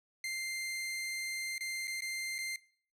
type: tone with dropouts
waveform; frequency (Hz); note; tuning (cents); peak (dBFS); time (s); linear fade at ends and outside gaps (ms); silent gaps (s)
sawtooth; 2093; C7; 0; -32; 0.24-2.56; 2; 1.581-1.607 / 1.873-1.878 / 2.007-2.02 / 2.383-2.387
effects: noise-tail reverb RT60 0.5 s tail -21 dB re dry + low-pass 12000 Hz 12 dB/octave